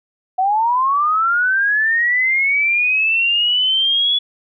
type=linear sweep; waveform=sine; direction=up; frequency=733 to 3414 Hz; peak=-13 dBFS; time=0.38-4.19 s; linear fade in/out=10 ms; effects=none